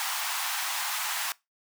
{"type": "high-pass noise", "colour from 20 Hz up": "pink", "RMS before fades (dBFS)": -31, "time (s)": [0, 1.32], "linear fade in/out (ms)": 0, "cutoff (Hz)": 790, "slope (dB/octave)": 48, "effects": ["noise-tail reverb RT60 0.2 s tail -21 dB re dry"]}